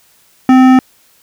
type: tone with hard clipping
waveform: sine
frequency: 258.4 Hz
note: C4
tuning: 21 cents flat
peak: -5 dBFS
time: 0.49-0.79 s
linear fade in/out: 2 ms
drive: 14 dB
effects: white hiss -50 dBFS RMS until 1.22 s